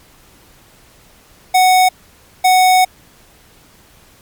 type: tone bursts at uneven times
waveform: square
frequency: 741 Hz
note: F#5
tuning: 2 cents sharp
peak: -8 dBFS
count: 2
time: 1.54-1.89 / 2.44-2.85 s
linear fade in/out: 10 ms
effects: pink hiss -47 dBFS RMS until 4.21 s + MP3 96 kbps